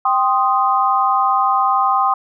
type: chord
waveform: sine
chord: C minor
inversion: second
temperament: equal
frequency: 784 / 1046.5 / 1244.5 Hz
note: G5 / C6 / Eb6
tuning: 0 / 0 / 0 cents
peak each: -17 dBFS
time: 0.05-2.14 s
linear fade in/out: 5 ms
effects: none